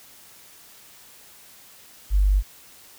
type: tone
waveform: sine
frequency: 49 Hz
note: G1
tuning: in tune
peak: -15 dBFS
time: 2.1-2.43 s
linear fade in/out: 50 ms
effects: white hiss -49 dBFS RMS until 2.98 s